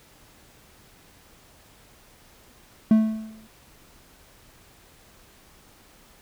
triangle tone with exponential decay, 219 Hz, A3, 8 cents flat, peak -9 dBFS, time 2.91-3.47 s, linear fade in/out 2 ms, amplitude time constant 120 ms, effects pink hiss -54 dBFS RMS until 6.21 s

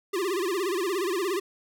square tone with vibrato, 371.3 Hz, F#4, 6 cents sharp, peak -26 dBFS, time 0.13-1.4 s, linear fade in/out 10 ms, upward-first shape sine, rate 17 Hz, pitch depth 160 cents each way, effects none

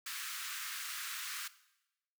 pink high-pass noise, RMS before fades -42 dBFS, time 0.06-1.48 s, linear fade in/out 5 ms, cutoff 1200 Hz, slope 48 dB/octave, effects noise-tail reverb RT60 0.9 s tail -17 dB re dry

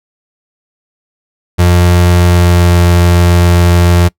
35% pulse tone with pitch glide, 88 to 87.14 Hz, F2 to F2, +14 to -3 cents, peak -3 dBFS, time 1.58-4.09 s, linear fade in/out 20 ms, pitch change -17 cents, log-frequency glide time 2.14-2.77 s, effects noise-tail reverb RT60 0.1 s tail -24 dB re dry

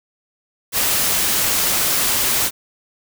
white noise, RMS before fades -18 dBFS, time 0.72-2.51 s, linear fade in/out 50 ms, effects none

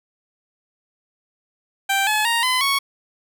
15% pulse tone with pitch steps, 784 / 855 / 932.3 / 1016.7 / 1108.7 Hz, G5 / A5 / A#5 / B5 / C#6, 0 / -50 / 0 / +50 / 0 cents, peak -11 dBFS, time 1.89-2.79 s, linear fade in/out 10 ms, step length 180 ms, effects none

